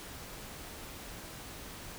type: silence
effects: pink hiss -46 dBFS RMS until 1.98 s